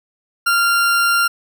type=tone; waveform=40% pulse; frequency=1389 Hz; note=F6; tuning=10 cents flat; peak=-12 dBFS; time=0.46-1.28 s; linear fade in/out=10 ms; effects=none